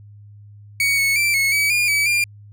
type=tone with pitch steps; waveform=40% pulse; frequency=2240 / 2207 / 2342 / 2189 / 2280 / 2422 / 2288 / 2398 Hz; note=C#7 / C#7 / D7 / C#7 / C#7 / D#7 / D7 / D7; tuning=+18 / -8 / -5 / -22 / +48 / -47 / -46 / +36 cents; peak=-15 dBFS; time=0.8-2.24 s; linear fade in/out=2 ms; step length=180 ms; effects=added 103 Hz sine -40 dBFS peak until 2.52 s